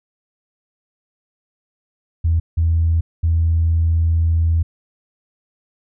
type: tone bursts at uneven times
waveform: sine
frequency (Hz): 82.41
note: E2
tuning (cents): 0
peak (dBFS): -12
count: 3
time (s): 2.24-2.4 / 2.57-3.01 / 3.23-4.63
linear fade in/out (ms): 10
effects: tanh soft clip ceiling -8 dBFS